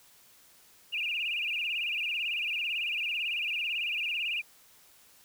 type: tone with vibrato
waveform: sine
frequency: 2614 Hz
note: E7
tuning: 15 cents flat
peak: -29 dBFS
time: 0.92-4.42 s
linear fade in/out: 20 ms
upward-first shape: sine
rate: 18 Hz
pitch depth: 170 cents each way
effects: white hiss -59 dBFS RMS until 5.24 s